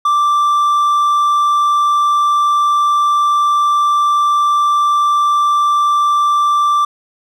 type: tone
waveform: triangle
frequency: 1174.7 Hz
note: D6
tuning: in tune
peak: -8 dBFS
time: 0.05-6.85 s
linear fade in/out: 5 ms
effects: none